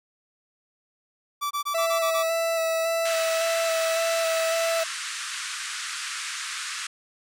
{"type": "tone bursts", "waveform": "45% pulse", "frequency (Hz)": 1161, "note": "D6", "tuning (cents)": -20, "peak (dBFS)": -25, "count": 7, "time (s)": [1.41, 2.235], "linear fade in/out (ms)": 20, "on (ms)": 99, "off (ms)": 22}
{"type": "tone with vibrato", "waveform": "40% pulse", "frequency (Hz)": 657, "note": "E5", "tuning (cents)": -6, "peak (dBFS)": -22, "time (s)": [1.74, 4.84], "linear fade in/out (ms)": 10, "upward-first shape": "square", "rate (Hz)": 1.8, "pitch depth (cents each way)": 12}
{"type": "band-pass noise", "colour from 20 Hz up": "pink", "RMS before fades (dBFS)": -33, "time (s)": [3.05, 6.87], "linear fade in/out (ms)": 5, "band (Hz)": [1200, 9600], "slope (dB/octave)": 48}
{"effects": []}